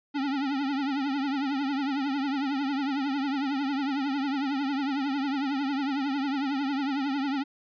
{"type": "tone with vibrato", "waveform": "square", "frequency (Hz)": 276.3, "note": "C#4", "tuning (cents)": -6, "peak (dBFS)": -27, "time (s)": [0.14, 7.44], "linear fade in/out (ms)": 20, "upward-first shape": "triangle", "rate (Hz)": 11, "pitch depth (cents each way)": 120, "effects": ["resampled to 11025 Hz"]}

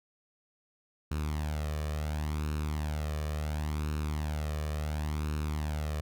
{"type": "tone with flanger", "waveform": "sawtooth", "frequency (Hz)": 75.8, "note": "D#2", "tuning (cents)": -45, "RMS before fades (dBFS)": -33, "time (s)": [1.11, 6.01], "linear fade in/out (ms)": 5, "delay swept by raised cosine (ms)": [0.74, 1.71], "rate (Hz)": 0.71, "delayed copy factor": 0.6, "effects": []}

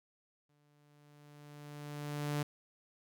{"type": "tone with exponential growth", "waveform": "sawtooth", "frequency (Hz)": 146.83, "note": "D3", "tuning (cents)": 0, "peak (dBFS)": -28, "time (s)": [0.49, 2.43], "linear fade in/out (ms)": 5, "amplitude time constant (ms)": 420, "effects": []}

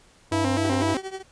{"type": "harmonic tone", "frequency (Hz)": 98, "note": "G2", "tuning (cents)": 0, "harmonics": [1, 3, 5, 7, 9, 10], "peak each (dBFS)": [-27, -32, -34, -35, -37, -37], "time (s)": [0.31, 0.95], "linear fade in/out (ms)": 20}
{"type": "tone with vibrato", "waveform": "sawtooth", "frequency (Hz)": 293.7, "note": "D4", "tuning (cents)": 0, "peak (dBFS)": -19, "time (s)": [0.32, 0.97], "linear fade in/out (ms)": 0, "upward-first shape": "square", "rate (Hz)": 4, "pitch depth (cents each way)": 180}
{"type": "tone with tremolo", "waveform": "30% pulse", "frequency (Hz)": 382.3, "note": "G4", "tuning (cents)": -43, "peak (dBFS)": -26, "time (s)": [0.63, 1.23], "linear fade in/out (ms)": 20, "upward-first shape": "triangle", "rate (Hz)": 12, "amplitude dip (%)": 90}
{"effects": ["pink hiss -56 dBFS RMS until 1.31 s", "resampled to 22050 Hz"]}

